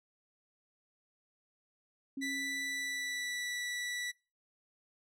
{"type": "tone with exponential decay", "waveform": "sine", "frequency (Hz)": 271.5, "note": "C#4", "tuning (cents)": -36, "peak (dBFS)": -36, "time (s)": [2.17, 3.6], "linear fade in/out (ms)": 5, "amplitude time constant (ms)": 310}
{"type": "tone with pitch glide", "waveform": "sawtooth", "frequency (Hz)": [1975.5, 1958.5], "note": ["B6", "B6"], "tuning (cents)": [0, -15], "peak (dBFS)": -32, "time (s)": [2.21, 4.12], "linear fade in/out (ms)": 20, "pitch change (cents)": -15, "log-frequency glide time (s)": [2.61, 3.64]}
{"effects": ["noise-tail reverb RT60 0.3 s tail -22 dB re dry", "low-pass 10000 Hz 12 dB/octave"]}